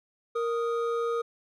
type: tone pair together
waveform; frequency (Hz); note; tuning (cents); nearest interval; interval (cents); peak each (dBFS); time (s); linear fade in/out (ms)
triangle; 466.2 / 1244.5; A#4 / D#6; 0 / 0; octave + perfect fourth; 1700; -25 / -31; 0.35-1.22; 10
effects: none